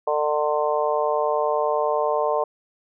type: harmonic tone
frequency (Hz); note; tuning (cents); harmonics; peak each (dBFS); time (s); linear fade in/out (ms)
150; D3; +37; 3 / 4 / 5 / 6 / 7; -25 / -23 / -28 / -28 / -27; 0.07-2.44; 5
effects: none